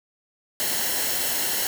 white noise with comb filter, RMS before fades -25 dBFS, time 0.6-1.67 s, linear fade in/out 0 ms, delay 0.83 ms, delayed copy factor -0.55, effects none

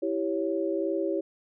sine chord, C# diminished, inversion first, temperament equal, 329.6 / 392 / 554.4 Hz, E4 / G4 / C#5, 0 / 0 / 0 cents, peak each -29 / -30 / -31 dBFS, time 0.02-1.21 s, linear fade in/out 10 ms, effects none

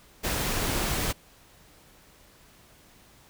pink noise, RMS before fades -28 dBFS, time 0.23-1.13 s, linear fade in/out 20 ms, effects pink hiss -56 dBFS RMS until 3.29 s

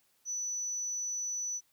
sine tone, 5960 Hz, F#8, 12 cents sharp, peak -32 dBFS, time 0.25-1.61 s, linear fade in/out 50 ms, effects tanh soft clip ceiling -28 dBFS + white hiss -71 dBFS RMS until 1.72 s

